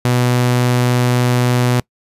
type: tone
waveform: sawtooth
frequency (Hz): 123.47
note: B2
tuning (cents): 0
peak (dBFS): -8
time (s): 0.05-1.8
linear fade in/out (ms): 0
effects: noise-tail reverb RT60 0.1 s tail -24 dB re dry + resampled to 32000 Hz